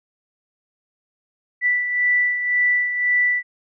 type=beating tone pair; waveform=sine; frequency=1971 / 1972.9 Hz; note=B6 / B6; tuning=-4 / -2 cents; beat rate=1.9 Hz; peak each=-17 / -25 dBFS; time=1.61-3.43 s; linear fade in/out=50 ms; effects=none